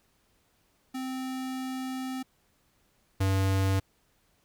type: tone pair in turn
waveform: square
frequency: 260 / 96.27 Hz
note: C4 / G2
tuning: -11 / -31 cents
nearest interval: octave + perfect fourth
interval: 1720 cents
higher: first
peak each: -33 / -24 dBFS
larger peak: second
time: 0.94-2.23 / 3.2-3.8 s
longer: first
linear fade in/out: 10 ms
effects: pink hiss -69 dBFS RMS until 4.44 s